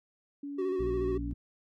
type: tone with tremolo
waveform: sine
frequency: 284.1 Hz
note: C#4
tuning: 43 cents sharp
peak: -36 dBFS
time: 0.43-1.33 s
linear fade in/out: 5 ms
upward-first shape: square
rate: 1.7 Hz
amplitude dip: 30%
type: tone with vibrato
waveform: triangle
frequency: 374 Hz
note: F#4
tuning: 19 cents sharp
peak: -27 dBFS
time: 0.58-1.18 s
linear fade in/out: 10 ms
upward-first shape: square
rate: 14 Hz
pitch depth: 31 cents each way
type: harmonic tone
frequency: 59.4 Hz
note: A#1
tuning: 33 cents sharp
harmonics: 1 / 2 / 3 / 4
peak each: -35 / -41 / -45 / -47 dBFS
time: 0.79-1.34 s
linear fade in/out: 10 ms
effects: none